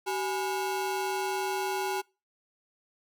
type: ring-modulated tone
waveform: 35% pulse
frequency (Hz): 607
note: D#5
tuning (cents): -43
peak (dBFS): -24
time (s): 0.06-2.02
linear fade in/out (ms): 20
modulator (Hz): 225
effects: noise-tail reverb RT60 0.3 s tail -26 dB re dry